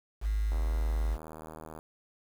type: tone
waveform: sine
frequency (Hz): 52.4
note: G#1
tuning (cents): +16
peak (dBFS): -26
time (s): 0.21-1.18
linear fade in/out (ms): 50
type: click train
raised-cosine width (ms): 1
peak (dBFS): -30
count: 101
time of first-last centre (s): 0.52-1.789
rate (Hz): 78.8
effects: 8-bit